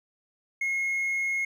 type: tone with hard clipping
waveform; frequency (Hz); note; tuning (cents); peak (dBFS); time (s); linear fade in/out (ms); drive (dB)
sine; 2160; C#7; -45; -26; 0.61-1.45; 5; 2
effects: none